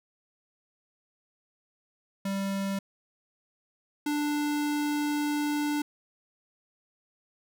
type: tone pair in turn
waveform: square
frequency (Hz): 196 / 294.8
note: G3 / D4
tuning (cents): 0 / +7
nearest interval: perfect fifth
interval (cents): 707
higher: second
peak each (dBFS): -29 / -27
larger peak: second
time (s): 2.25-2.79 / 4.06-5.82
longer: second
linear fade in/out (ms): 5
effects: none